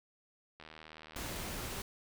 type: click train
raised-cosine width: 0.3 ms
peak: -34 dBFS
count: 75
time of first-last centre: 0.6-1.541 s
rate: 78.6 Hz
type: noise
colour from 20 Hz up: pink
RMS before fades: -41 dBFS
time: 1.16-1.82 s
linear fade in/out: 2 ms
effects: none